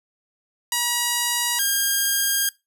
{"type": "tone pair in turn", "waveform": "5% pulse", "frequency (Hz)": [960, 1614.5], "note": ["B5", "G#6"], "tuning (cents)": [-49, -49], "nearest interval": "major sixth", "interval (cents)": 900, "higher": "second", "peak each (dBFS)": -8, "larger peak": "neither", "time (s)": [[0.72, 1.59], [1.59, 2.49]], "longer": "second", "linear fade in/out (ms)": 2, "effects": ["noise-tail reverb RT60 0.2 s tail -21 dB re dry"]}